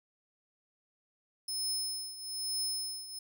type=tone with tremolo; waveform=25% pulse; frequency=5200 Hz; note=E8; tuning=24 cents flat; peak=-26 dBFS; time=1.48-3.19 s; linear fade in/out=5 ms; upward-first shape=triangle; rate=1.1 Hz; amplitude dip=80%; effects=none